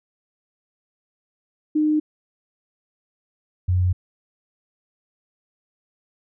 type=tone pair in turn; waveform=sine; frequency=305.2 / 90.74 Hz; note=D#4 / F#2; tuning=-33 / -33 cents; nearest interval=octave + major sixth; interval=2100 cents; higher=first; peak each=-16 dBFS; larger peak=neither; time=1.75-2 / 3.68-3.93 s; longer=neither; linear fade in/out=10 ms; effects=none